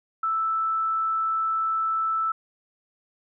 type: tone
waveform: sine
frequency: 1318.5 Hz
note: E6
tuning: in tune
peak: -22 dBFS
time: 0.23-2.32 s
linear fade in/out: 5 ms
effects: none